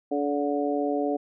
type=harmonic tone with a mistuned harmonic; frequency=143.9 Hz; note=D3; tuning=35 cents flat; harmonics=2 / 3 / 4 / 5; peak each=-27 / -29 / -30 / -31 dBFS; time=0.11-1.17 s; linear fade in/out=10 ms; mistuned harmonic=5; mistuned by=+18 cents; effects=none

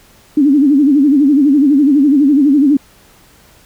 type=tone with vibrato; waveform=sine; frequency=283.6 Hz; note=C#4; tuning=40 cents sharp; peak=-6 dBFS; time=0.37-2.77 s; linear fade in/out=5 ms; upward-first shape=sine; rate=12 Hz; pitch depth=130 cents each way; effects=pink hiss -46 dBFS RMS until 3.65 s

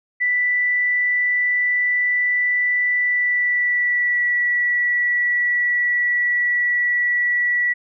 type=tone with pitch glide; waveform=sine; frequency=1976 to 1946.5 Hz; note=B6 to B6; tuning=0 to -26 cents; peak=-16 dBFS; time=0.2-7.74 s; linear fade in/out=20 ms; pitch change=-26 cents; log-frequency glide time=2.95-4.39 s; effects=none

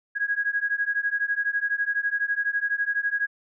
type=beating tone pair; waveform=sine; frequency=1644 / 1656 Hz; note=G#6 / G#6; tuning=-18 / -5 cents; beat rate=12 Hz; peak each=-26 dBFS; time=0.15-3.27 s; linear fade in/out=20 ms; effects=none

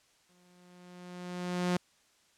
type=tone with exponential growth; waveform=sawtooth; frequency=178.7 Hz; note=F3; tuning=40 cents sharp; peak=-22 dBFS; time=0.29-1.77 s; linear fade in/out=5 ms; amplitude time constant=320 ms; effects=white hiss -67 dBFS RMS until 2.37 s + low-pass 8000 Hz 12 dB/octave

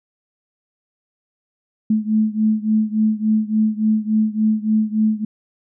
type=beating tone pair; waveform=sine; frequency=215.3 / 218.8 Hz; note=A3 / A3; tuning=-37 / -9 cents; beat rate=3.5 Hz; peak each=-17 / -19 dBFS; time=1.9-5.25 s; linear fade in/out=5 ms; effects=none

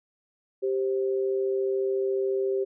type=tone pair together; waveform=sine; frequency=392 / 526.1 Hz; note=G4 / C5; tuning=0 / +9 cents; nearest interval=perfect fourth; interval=509 cents; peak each=-24 / -32 dBFS; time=0.62-2.65 s; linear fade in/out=20 ms; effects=none

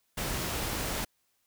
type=noise; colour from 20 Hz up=pink; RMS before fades=-33 dBFS; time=0.17-1.05 s; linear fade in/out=10 ms; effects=white hiss -74 dBFS RMS until 1.46 s

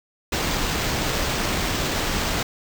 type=noise with sample-and-hold; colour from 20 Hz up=pink; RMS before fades=-24 dBFS; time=0.32-2.43 s; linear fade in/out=5 ms; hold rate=11025 Hz; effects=none

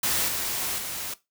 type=noise with level steps; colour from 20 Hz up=white; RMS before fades=-25 / -29 / -33 dBFS; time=0.03-1.14 s; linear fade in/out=5 ms; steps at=0.28 / 0.78 s; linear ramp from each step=5 ms; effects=noise-tail reverb RT60 0.2 s tail -17 dB re dry

